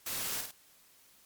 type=noise with echo; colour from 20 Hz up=white; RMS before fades=-37 dBFS; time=0.06-0.41 s; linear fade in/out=5 ms; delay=51 ms; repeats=2; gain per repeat=-5 dB; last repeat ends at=0.512 s; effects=white hiss -62 dBFS RMS until 1.25 s + MP3 96 kbps